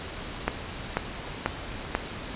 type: click train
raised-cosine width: 0.5 ms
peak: -8 dBFS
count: 4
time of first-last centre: 0.48-1.951 s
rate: 2.04 Hz
effects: pink hiss -37 dBFS RMS until 2.35 s + resampled to 8000 Hz